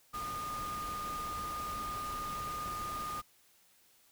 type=tone in noise; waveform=sine; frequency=1221 Hz; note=D#6; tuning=33 cents flat; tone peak=-37 dBFS; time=0.13-3.22 s; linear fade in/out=20 ms; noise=pink; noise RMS=-45 dBFS; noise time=0.13-3.22 s; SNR=+5 dB; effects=white hiss -66 dBFS RMS until 4.11 s